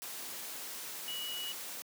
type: tone in noise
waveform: sine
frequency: 2927 Hz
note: F#7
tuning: 19 cents flat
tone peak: -38 dBFS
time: 1.08-1.52 s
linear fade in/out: 0 ms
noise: white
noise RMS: -43 dBFS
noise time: 0.02-1.82 s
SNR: +2 dB
effects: high-pass 200 Hz 12 dB/octave